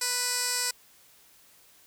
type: tone with band-pass filter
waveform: 15% pulse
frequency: 493.9 Hz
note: B4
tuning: in tune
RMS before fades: -29 dBFS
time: 0.01-0.71 s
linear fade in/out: 5 ms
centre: 7400 Hz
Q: 1.5
effects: white hiss -58 dBFS RMS until 1.86 s